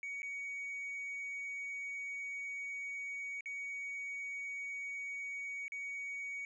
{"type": "tone with dropouts", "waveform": "sine", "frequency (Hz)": 2246, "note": "C#7", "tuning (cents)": 22, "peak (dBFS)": -37, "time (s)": [0.03, 6.45], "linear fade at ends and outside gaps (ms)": 1, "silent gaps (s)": [[0.22, 0.23], [3.408, 3.458], [5.681, 5.72]], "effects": ["tanh soft clip ceiling -38 dBFS"]}